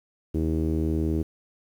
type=tone with low-pass filter; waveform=sawtooth; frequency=79.6 Hz; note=D#2; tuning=40 cents sharp; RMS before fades=-25 dBFS; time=0.34-1.23 s; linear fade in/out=10 ms; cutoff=350 Hz; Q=3.9; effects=9-bit

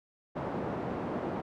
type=band-pass noise; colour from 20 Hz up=pink; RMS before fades=-35 dBFS; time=0.35-1.42 s; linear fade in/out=20 ms; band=170 to 840 Hz; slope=12 dB/octave; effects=none

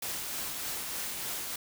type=noise with tremolo; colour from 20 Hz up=white; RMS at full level=-35 dBFS; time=0.02-1.56 s; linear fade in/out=5 ms; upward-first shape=triangle; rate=3.3 Hz; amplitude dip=30%; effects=none

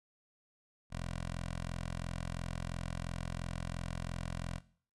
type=tone with notch filter; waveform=10% pulse; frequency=42.92 Hz; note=F1; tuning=29 cents flat; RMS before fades=-40 dBFS; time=0.9-4.61 s; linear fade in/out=50 ms; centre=330 Hz; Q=0.99; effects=noise-tail reverb RT60 0.5 s tail -19 dB re dry + resampled to 24000 Hz

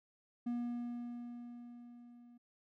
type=tone with level ramp; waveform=triangle; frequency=240 Hz; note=B3; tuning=49 cents flat; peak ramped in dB=-32 to -55 dBFS; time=0.46-2.38 s; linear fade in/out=10 ms; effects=none

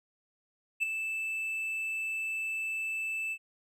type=tone with ADSR envelope; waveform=triangle; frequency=2637 Hz; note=E7; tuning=in tune; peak=-22 dBFS; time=0.8-3.38 s; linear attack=29 ms; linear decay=11 ms; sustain=-8 dB; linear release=59 ms; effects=none

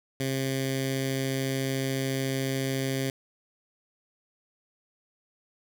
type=tone with notch filter; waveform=10% pulse; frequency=133.9 Hz; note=C3; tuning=40 cents sharp; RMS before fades=-29 dBFS; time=0.2-3.1 s; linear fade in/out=2 ms; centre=890 Hz; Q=0.72; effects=none

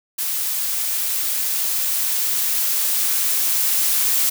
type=noise with level ramp; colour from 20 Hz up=blue; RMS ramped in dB=-23 to -18 dBFS; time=0.18-4.3 s; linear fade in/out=10 ms; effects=none

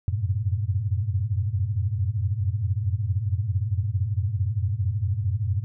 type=tone cluster; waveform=sine; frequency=87.9 / 92.5 / 105.4 / 123.2 Hz; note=F2 / F#2 / G#2 / B2; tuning=+12 / 0 / +26 / -4 cents; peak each=-31 / -27 / -25 / -32 dBFS; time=0.08-5.64 s; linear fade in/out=0 ms; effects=none

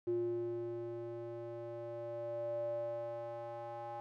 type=tone with band-pass filter sweep; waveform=square; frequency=117.4 Hz; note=A#2; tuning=13 cents sharp; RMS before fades=-41 dBFS; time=0.07-4 s; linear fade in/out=0 ms; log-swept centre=360 to 760 Hz; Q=8.1; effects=none

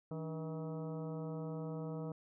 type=harmonic tone with a mistuned harmonic; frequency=160 Hz; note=D#3; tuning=49 cents sharp; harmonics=1 / 2 / 3 / 4 / 5 / 6 / 7 / 8; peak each=-41 / -47 / -46 / -51 / -58 / -58 / -61 / -59 dBFS; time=0.11-2.12 s; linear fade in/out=2 ms; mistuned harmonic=2; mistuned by=-120 cents; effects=none

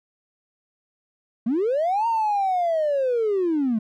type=linear two-way sweep; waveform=triangle; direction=up then down; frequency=209.2 to 932.3 to 209.2 Hz; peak=-16 dBFS; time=1.46-3.79 s; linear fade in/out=10 ms; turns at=2.07 s; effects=tanh soft clip ceiling -16 dBFS

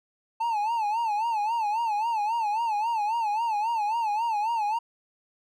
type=tone with vibrato; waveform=triangle; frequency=880 Hz; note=A5; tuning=in tune; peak=-22 dBFS; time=0.4-4.79 s; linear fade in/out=10 ms; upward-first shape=sine; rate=3.7 Hz; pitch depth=120 cents each way; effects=none

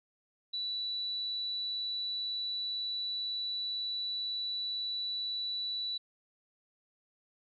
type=tone; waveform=sine; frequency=3951 Hz; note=B7; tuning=in tune; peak=-33 dBFS; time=0.53-5.98 s; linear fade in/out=10 ms; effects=none

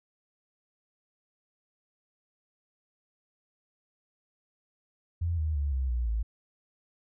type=tone with pitch steps; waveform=sine; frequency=85 / 77.95 / 71.48 / 65.54 / 60.1 / 55.12 Hz; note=F2 / D#2 / D2 / C2 / B1 / A1; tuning=-46 / +4 / -46 / +4 / -46 / +4 cents; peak=-26 dBFS; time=5.21-6.23 s; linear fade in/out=10 ms; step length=170 ms; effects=none

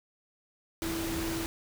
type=tone in noise; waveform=sine; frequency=329.6 Hz; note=E4; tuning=in tune; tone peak=-33 dBFS; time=0.82-1.46 s; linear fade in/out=0 ms; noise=pink; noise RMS=-36 dBFS; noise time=0.82-1.46 s; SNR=0 dB; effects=none

